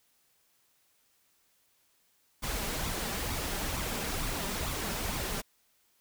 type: noise with flanger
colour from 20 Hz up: pink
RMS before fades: -34 dBFS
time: 2.42-5.42 s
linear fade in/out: 20 ms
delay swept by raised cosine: 0.84 to 5.14 ms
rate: 2.2 Hz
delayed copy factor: +0.5
effects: white hiss -70 dBFS RMS until 6 s